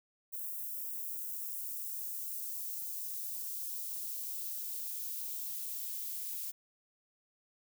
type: noise with high-pass filter sweep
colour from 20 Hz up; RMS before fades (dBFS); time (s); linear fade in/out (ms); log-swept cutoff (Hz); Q
violet; -40; 0.32-6.52; 20; 9900 to 1900; 0.75
effects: none